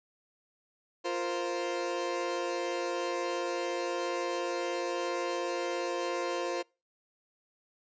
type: chord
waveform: 30% pulse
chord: F suspended fourth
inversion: none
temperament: equal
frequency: 349.2 / 466.2 / 523.3 Hz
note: F4 / Bb4 / C5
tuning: 0 / 0 / 0 cents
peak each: -32 / -36 / -32 dBFS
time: 1.04-6.63 s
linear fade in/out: 20 ms
effects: noise-tail reverb RT60 0.3 s tail -26 dB re dry + resampled to 16000 Hz